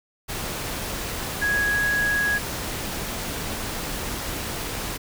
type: tone in noise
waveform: sine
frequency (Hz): 1661.2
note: G#6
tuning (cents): 0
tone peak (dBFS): -20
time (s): 1.41-2.39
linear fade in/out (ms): 20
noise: pink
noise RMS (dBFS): -30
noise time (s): 0.28-4.98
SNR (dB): +7
effects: none